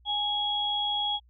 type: tone pair together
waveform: sine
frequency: 830.6 / 3322 Hz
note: G#5 / G#7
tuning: 0 / 0 cents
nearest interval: 2 octaves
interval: 2400 cents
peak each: -31 / -27 dBFS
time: 0.05-1.2 s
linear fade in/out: 50 ms
effects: added 60 Hz sine -56 dBFS peak until 1.29 s